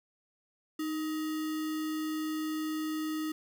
sine tone with sample-and-hold, 311.1 Hz, D#4, in tune, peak -31 dBFS, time 0.79-3.32 s, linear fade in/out 5 ms, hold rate 1575 Hz, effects none

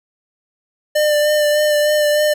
square tone with vibrato, 598 Hz, D5, 31 cents sharp, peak -13 dBFS, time 0.95-2.34 s, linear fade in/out 10 ms, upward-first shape sine, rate 3.3 Hz, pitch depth 19 cents each way, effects none

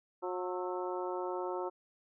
harmonic tone with a mistuned harmonic, 181 Hz, F#3, 38 cents flat, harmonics 2 / 3 / 4 / 5 / 6 / 7, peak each -37 / -41 / -44 / -41 / -47 / -46 dBFS, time 0.22-1.7 s, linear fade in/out 20 ms, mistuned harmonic 7, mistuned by +64 cents, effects none

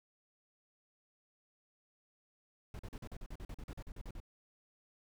brown noise bursts, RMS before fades -45 dBFS, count 16, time 2.74-4.202 s, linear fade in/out 2 ms, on 52 ms, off 42 ms, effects none

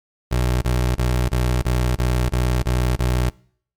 25% pulse tone bursts, 61.74 Hz, B1, in tune, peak -13 dBFS, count 9, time 0.31-3.3 s, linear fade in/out 10 ms, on 310 ms, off 25 ms, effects noise-tail reverb RT60 0.6 s tail -25 dB re dry + MP3 96 kbps

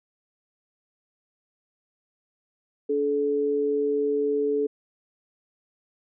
sine tone pair together, 287.9 / 431.4 Hz, D4 / A4, -34 / -34 cents, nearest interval perfect fifth, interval 700 cents, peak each -29 / -22 dBFS, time 2.89-4.67 s, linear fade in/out 10 ms, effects none

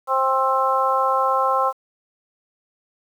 harmonic tone, 264.4 Hz, C4, 18 cents sharp, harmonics 2 / 3 / 4 / 5, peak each -23 / -23 / -20 / -23 dBFS, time 0.07-1.73 s, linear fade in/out 50 ms, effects 8-bit

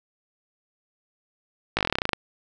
slowing click train, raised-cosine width 0.3 ms, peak -6 dBFS, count 14, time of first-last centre 1.77-2.133 s, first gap 18 ms, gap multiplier 1.07, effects none

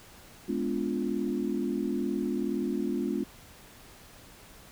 sine chord, G# diminished seventh, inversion none, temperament equal with one note detuned, 207.7 / 246.9 / 289.1 / 349.2 Hz, G#3 / B3 / D4 / F4, 0 / 0 / -27 / 0 cents, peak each -33 dBFS, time 0.48-3.24 s, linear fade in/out 10 ms, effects pink hiss -52 dBFS RMS until 4.71 s

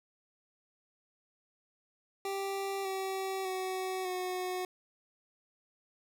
25% pulse tone with pitch steps, 392 / 383.3 / 374.7 / 366.4 Hz, G4 / G4 / F#4 / F#4, 0 / -39 / +22 / -17 cents, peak -30 dBFS, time 2.25-4.65 s, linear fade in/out 2 ms, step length 600 ms, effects none

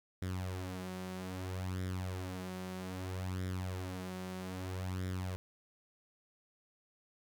sawtooth tone with flanger, 92.5 Hz, F#2, in tune, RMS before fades -40 dBFS, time 0.22-5.36 s, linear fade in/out 0 ms, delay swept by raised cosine 0.55 to 5.65 ms, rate 0.62 Hz, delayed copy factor +0.65, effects none

